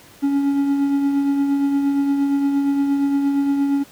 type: tone with tremolo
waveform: triangle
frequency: 280 Hz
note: C#4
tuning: 18 cents sharp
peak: -12 dBFS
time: 0.22-3.84 s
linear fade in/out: 20 ms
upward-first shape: triangle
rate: 8.6 Hz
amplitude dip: 40%
effects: pink hiss -46 dBFS RMS until 3.91 s + high-pass 80 Hz 12 dB/octave